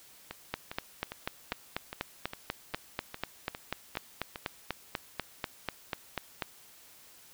two click trains, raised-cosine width 0.3 ms, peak -22 / -15 dBFS, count 11 / 25, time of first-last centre 0.31-4.359 / 0.54-6.422 s, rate 2.47 / 4.08 Hz, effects white hiss -56 dBFS RMS until 7.33 s

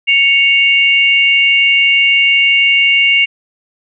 sine tone pair together, 2217 / 2791 Hz, C#7 / F7, 0 / -2 cents, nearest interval major third, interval 398 cents, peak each -10 dBFS, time 0.07-3.26 s, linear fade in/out 20 ms, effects none

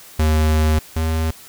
square tone pair in turn, 77.78 / 80.11 Hz, D#2 / E2, 0 / -49 cents, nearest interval minor second, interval 51 cents, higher second, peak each -14 / -18 dBFS, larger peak first, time 0.19-0.79 / 0.96-1.31 s, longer first, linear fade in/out 5 ms, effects white hiss -42 dBFS RMS until 1.48 s

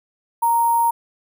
sine tone with sample-and-hold, 932.3 Hz, A#5, in tune, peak -14 dBFS, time 0.42-0.91 s, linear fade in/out 10 ms, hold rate 11025 Hz, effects none

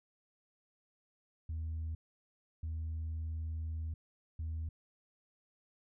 sine tone bursts at uneven times, 80.1 Hz, E2, 49 cents flat, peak -34 dBFS, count 3, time 1.49-1.95 / 2.63-3.94 / 4.39-4.69 s, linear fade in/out 5 ms, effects tanh soft clip ceiling -34 dBFS

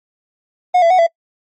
triangle tone with pitch steps, 723 / 672 / 740 / 670 Hz, F#5 / E5 / F#5 / E5, -40 / +33 / 0 / +28 cents, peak -6 dBFS, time 0.74-1.068 s, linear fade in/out 10 ms, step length 82 ms, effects noise-tail reverb RT60 0.1 s tail -26 dB re dry + MP3 32 kbps

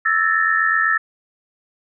sine tone cluster, 1319 / 1735 / 1823 Hz, E6 / A6 / A#6, +1 / -25 / -39 cents, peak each -19 dBFS, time 0.05-0.98 s, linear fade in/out 10 ms, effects none

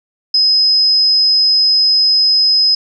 sine tone, 5070 Hz, D#8, 32 cents sharp, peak -8 dBFS, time 0.34-2.75 s, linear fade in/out 5 ms, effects none

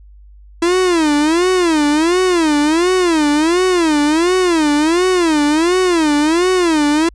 45% pulse tone with vibrato, 329.6 Hz, E4, in tune, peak -11 dBFS, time 0.62-7.09 s, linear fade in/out 5 ms, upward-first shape sine, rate 1.4 Hz, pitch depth 210 cents each way, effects added 50 Hz sine -38 dBFS peak until 7.14 s + resampled to 22050 Hz

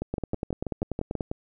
two click trains, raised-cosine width 2 ms, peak -15 / -16 dBFS, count 12 / 9, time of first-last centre 0.14-1.208 / 0.02-1.314 s, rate 10.3 / 6.18 Hz, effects none

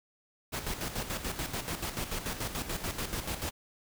pink noise with tremolo, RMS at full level -34 dBFS, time 0.52-3.51 s, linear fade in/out 20 ms, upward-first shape square, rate 6.9 Hz, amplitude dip 60%, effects none

